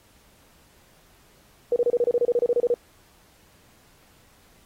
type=tone bursts; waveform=sine; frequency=481.4 Hz; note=B4; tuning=44 cents flat; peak=-17 dBFS; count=15; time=1.72-2.741 s; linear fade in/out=2 ms; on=41 ms; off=29 ms; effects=pink hiss -58 dBFS RMS until 4.65 s + AAC 48 kbps